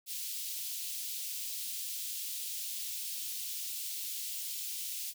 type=high-pass noise; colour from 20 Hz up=white; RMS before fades=-39 dBFS; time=0.06-5.14 s; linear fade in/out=50 ms; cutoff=2900 Hz; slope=24 dB/octave; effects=none